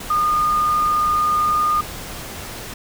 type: tone in noise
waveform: sine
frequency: 1220 Hz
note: D#6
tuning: 34 cents flat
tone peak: -15 dBFS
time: 0.1-1.81 s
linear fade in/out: 5 ms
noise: pink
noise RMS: -32 dBFS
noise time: 0-2.74 s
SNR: +14 dB
effects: none